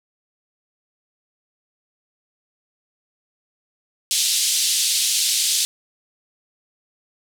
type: band-pass noise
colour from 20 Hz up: pink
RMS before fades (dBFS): -20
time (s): 4.11-5.65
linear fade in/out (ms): 0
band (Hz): 3400 to 11000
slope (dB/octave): 24
effects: none